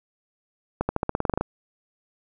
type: accelerating click train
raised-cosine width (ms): 1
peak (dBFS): -9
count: 12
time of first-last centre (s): 0.81-1.41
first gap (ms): 80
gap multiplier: 0.92
effects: none